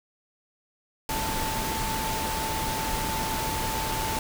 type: tone in noise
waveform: sine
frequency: 884 Hz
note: A5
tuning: 8 cents sharp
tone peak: -31 dBFS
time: 1.09-4.19 s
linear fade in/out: 2 ms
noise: pink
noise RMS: -30 dBFS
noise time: 1.09-4.19 s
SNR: -4 dB
effects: none